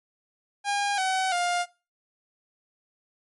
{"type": "tone with pitch steps", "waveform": "sawtooth", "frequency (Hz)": [810, 755.8, 705.1], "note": ["G#5", "F#5", "F5"], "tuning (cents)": [-43, 37, 16], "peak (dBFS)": -20, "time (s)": [0.64, 1.66], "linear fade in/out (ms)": 50, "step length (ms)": 340, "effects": ["noise-tail reverb RT60 0.3 s tail -20 dB re dry", "MP3 48 kbps"]}